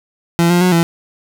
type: tone with pitch steps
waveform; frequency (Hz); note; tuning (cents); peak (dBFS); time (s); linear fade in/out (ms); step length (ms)
30% pulse; 169.7 / 175.5 / 181.9 / 168.1; F3 / F3 / F#3 / E3; -49 / +9 / -29 / +34; -7; 0.39-0.83; 0; 110
effects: none